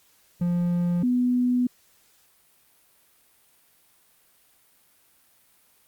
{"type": "tone pair in turn", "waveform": ["triangle", "sine"], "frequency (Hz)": [174.61, 247.6], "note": ["F3", "B3"], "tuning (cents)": [0, 5], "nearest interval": "tritone", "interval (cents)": 605, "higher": "second", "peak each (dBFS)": -19, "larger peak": "neither", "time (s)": [[0.41, 1.03], [1.03, 1.67]], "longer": "second", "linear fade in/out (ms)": 5, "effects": ["white hiss -61 dBFS RMS until 5.87 s", "Opus 48 kbps"]}